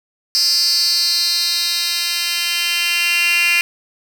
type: tone with high-pass filter sweep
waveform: 10% pulse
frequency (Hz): 345.3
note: F4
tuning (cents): -20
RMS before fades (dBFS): -17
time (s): 0.35-3.61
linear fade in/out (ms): 0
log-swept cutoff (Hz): 4900 to 2600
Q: 6.9
effects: none